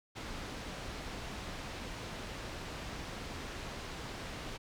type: low-pass noise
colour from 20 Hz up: pink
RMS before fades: -43 dBFS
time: 0.15-4.58 s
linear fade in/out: 20 ms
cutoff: 5200 Hz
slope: 12 dB/octave
effects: none